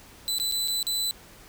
sawtooth tone with dropouts, 3997 Hz, B7, 20 cents sharp, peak -22 dBFS, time 0.28-1.11 s, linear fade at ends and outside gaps 0 ms, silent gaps 0.384-0.399 / 0.514-0.522 / 0.676-0.682 / 0.828-0.868 s, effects pink hiss -50 dBFS RMS until 1.48 s

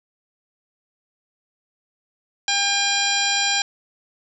harmonic tone, 803 Hz, G5, 41 cents sharp, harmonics 1 / 2 / 3 / 4 / 5 / 6 / 7 / 9, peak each -27 / -26 / -26 / -25 / -26 / -28 / -28 / -27 dBFS, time 2.48-3.62 s, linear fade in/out 2 ms, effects none

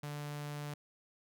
sawtooth tone with notch filter, 146.83 Hz, D3, in tune, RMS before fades -42 dBFS, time 0.03-0.74 s, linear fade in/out 5 ms, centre 340 Hz, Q 2, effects none

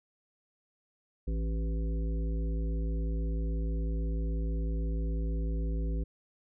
harmonic tone with a mistuned harmonic, 55 Hz, A1, in tune, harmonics 1 / 3 / 5 / 7 / 9, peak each -29 / -39 / -43 / -46 / -48 dBFS, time 1.27-6.04 s, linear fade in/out 10 ms, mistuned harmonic 7, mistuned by +17 cents, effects none

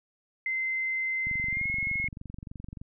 sine tone with pitch glide, 2070 to 2168 Hz, C7 to C#7, -19 to -39 cents, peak -27 dBFS, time 0.46-2.08 s, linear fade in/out 2 ms, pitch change +80 cents, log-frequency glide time 1.49-1.66 s
click train, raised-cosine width 5 ms, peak -28 dBFS, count 37, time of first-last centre 1.27-2.815 s, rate 23.3 Hz
effects none

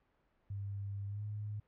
sine tone with pitch glide, 99.8 to 104.76 Hz, G2 to G#2, +32 to +16 cents, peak -38 dBFS, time 0.5-1.6 s, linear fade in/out 5 ms, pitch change +84 cents, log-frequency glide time 1.07-1.23 s, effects pink hiss -75 dBFS RMS until 1.67 s + low-pass 2000 Hz 12 dB/octave

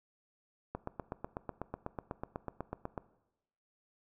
click train, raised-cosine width 1 ms, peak -23 dBFS, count 19, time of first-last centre 0.75-2.978 s, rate 8.08 Hz, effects noise-tail reverb RT60 0.9 s tail -18 dB re dry

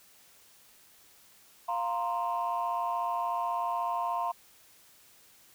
sine chord, F suspended fourth, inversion none, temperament just, 698.5 / 931.3 / 1047.7 Hz, F5 / Bb5 / C6, 0 / -2 / +2 cents, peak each -32 dBFS, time 1.68-4.32 s, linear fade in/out 10 ms, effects tanh soft clip ceiling -22 dBFS + white hiss -59 dBFS RMS until 5.54 s

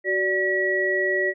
sine tone cluster, 374.9 / 584 / 1927 Hz, F#4 / D5 / B6, +23 / -10 / -43 cents, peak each -25 / -27 / -22 dBFS, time 0.04-1.34 s, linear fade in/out 50 ms, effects none

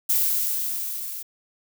violet noise with level ramp, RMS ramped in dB -20 to -34 dBFS, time 0.09-1.23 s, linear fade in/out 10 ms, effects none

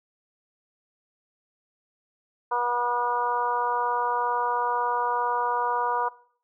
harmonic tone, 242.1 Hz, B3, 34 cents flat, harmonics 2 / 3 / 4 / 5 / 6, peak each -32 / -32 / -24 / -31 / -36 dBFS, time 2.51-6.09 s, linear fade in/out 10 ms, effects noise-tail reverb RT60 0.5 s tail -19 dB re dry

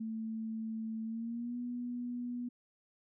sine tone with pitch glide, 222.1 to 243.6 Hz, A3 to B3, +16 to -24 cents, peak -36 dBFS, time 0-2.49 s, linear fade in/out 10 ms, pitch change +160 cents, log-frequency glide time 1.04-1.57 s, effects none

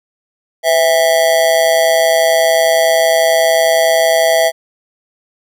square tone with amplitude modulation, 657 Hz, E5, 6 cents flat, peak -6 dBFS, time 0.63-4.52 s, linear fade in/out 50 ms, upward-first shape sine, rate 151 Hz, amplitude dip 80%, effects none

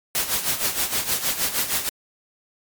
white noise with tremolo, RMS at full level -21 dBFS, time 0.15-1.89 s, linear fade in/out 0 ms, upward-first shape sine, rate 6.4 Hz, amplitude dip 70%, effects MP3 96 kbps

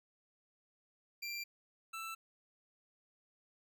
25% pulse tone pair in turn, 2367 / 1328.4 Hz, D7 / E6, +13 / +13 cents, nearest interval minor seventh, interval 1000 cents, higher first, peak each -36 / -38 dBFS, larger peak first, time 1.22-1.44 / 1.93-2.15 s, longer neither, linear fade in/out 10 ms, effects none

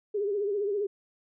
sine tone with vibrato, 406.7 Hz, G#4, 36 cents flat, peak -26 dBFS, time 0.14-0.87 s, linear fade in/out 10 ms, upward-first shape triangle, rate 15 Hz, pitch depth 92 cents each way, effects none

